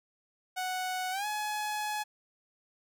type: tone with pitch glide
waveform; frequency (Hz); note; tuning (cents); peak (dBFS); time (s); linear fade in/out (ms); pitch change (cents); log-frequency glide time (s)
sawtooth; 740 to 845.1; F#5 to G#5; 0 to +30; -28; 0.56-2.04; 20; +230; 1.11-1.26
effects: none